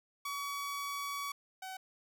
sawtooth tone pair in turn, 1133 / 756.2 Hz, C#6 / F#5, +37 / +38 cents, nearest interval perfect fifth, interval 699 cents, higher first, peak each -33 / -38 dBFS, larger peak first, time 0.25-1.32 / 1.62-1.77 s, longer first, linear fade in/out 5 ms, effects none

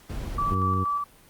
brown noise, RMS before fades -32 dBFS, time 0.09-0.55 s, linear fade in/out 10 ms
sine tone with tremolo, 1156 Hz, D6, 28 cents flat, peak -23 dBFS, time 0.38-1.04 s, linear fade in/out 5 ms, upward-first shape square, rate 4.2 Hz, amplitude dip 30%
harmonic tone, 94.4 Hz, F#2, 35 cents sharp, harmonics 1 / 2 / 3 / 4 / 5, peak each -25 / -31 / -35 / -37 / -39 dBFS, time 0.5-0.85 s, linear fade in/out 20 ms
effects pink hiss -54 dBFS RMS until 1.29 s + Opus 48 kbps

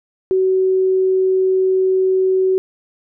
sine tone, 376.5 Hz, F#4, 30 cents sharp, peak -12 dBFS, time 0.31-2.58 s, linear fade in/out 0 ms, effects none

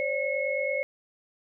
sine tone cluster, 529 / 578 / 2179 Hz, C5 / D5 / C#7, +19 / -28 / -30 cents, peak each -30 dBFS, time 0-0.83 s, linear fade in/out 0 ms, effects none

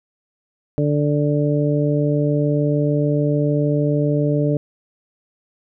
harmonic tone, 146.83 Hz, D3, in tune, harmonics 1 / 2 / 3 / 4, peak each -18 / -21 / -23 / -24 dBFS, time 0.78-4.57 s, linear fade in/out 0 ms, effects none

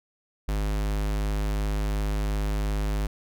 square tone, 51.4 Hz, G#1, 17 cents flat, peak -25 dBFS, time 0.48-3.07 s, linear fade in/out 5 ms, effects none

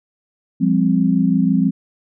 sine chord, F suspended second, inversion none, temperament equal with one note detuned, 174.61 / 200.9 / 261.6 Hz, F3 / G3 / C4, 0 / +43 / 0 cents, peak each -17 dBFS, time 0.6-1.71 s, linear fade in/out 20 ms, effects none

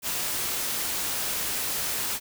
white noise, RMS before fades -29 dBFS, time 0.02-2.2 s, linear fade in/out 50 ms, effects none

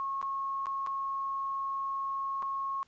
sine tone with dropouts, 1090 Hz, C#6, 29 cents flat, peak -31 dBFS, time 0-2.83 s, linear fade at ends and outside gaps 0 ms, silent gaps 0.215-0.227 / 0.658-0.668 / 0.864-0.871 / 2.423-2.428 s, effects pink hiss -67 dBFS RMS until 2.87 s + resampled to 16000 Hz

